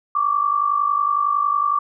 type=tone pair together; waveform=sine; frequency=1123.8 / 1174.7 Hz; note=C#6 / D6; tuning=+23 / 0 cents; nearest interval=minor second; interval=77 cents; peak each=-21 / -18 dBFS; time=0.15-1.79 s; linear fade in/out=5 ms; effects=none